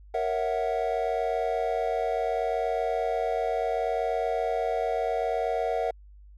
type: chord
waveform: triangle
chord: F# dominant seventh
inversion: first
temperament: equal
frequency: 466.2 / 554.4 / 659.3 / 740 Hz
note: A#4 / C#5 / E5 / F#5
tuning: 0 / 0 / 0 / 0 cents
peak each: -28 / -32 / -28 / -28 dBFS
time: 0.14-5.91 s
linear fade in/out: 5 ms
effects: added 50 Hz sine -47 dBFS peak until 6.37 s